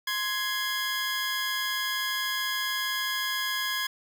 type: tone pair together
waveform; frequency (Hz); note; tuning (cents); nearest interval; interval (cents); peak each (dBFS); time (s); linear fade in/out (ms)
20% pulse; 1046.5 / 1666.5; C6 / G#6; 0 / +5; minor sixth; 805; -28 / -24; 0.07-3.87; 5
effects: none